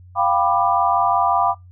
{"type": "chord", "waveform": "sine", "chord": "G dominant seventh", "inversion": "third", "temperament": "equal with one note detuned", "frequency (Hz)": [698.5, 784, 987.8, 1187.6], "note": ["F5", "G5", "B5", "D6"], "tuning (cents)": [0, 0, 0, 19], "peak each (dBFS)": -20, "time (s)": [0.15, 1.55], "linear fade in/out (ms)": 50, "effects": ["noise-tail reverb RT60 0.2 s tail -24 dB re dry", "added 90 Hz sine -41 dBFS peak until 1.71 s"]}